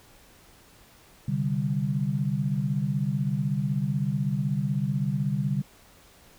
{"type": "chord", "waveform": "sine", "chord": "C suspended second", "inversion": "none", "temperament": "equal", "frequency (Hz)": [130.81, 146.83, 196], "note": ["C3", "D3", "G3"], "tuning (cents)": [0, 0, 0], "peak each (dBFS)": [-29, -27, -29], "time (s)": [1.28, 5.62], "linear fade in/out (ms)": 5, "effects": ["pink hiss -55 dBFS RMS until 6.38 s"]}